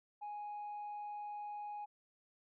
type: tone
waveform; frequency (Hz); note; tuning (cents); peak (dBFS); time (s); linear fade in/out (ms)
sine; 830.6; G#5; 0; -40; 0.21-1.86; 20
effects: tanh soft clip ceiling -40 dBFS